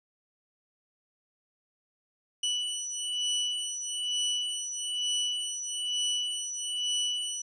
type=beating tone pair; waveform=sawtooth; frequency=2960 / 2961.1 Hz; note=F#7 / F#7; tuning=0 / +1 cents; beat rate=1.1 Hz; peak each=-29 dBFS; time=2.43-7.42 s; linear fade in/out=5 ms; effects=resampled to 22050 Hz